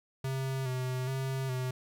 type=tone with vibrato; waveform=square; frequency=130.6 Hz; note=C3; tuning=3 cents flat; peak=-32 dBFS; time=0.24-1.71 s; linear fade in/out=5 ms; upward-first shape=square; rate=1.2 Hz; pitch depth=35 cents each way; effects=11-bit